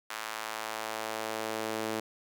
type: tone with high-pass filter sweep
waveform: sawtooth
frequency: 110 Hz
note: A2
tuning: in tune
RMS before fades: -36 dBFS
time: 0.1-2 s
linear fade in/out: 5 ms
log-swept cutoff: 1200 to 340 Hz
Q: 1.1
effects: none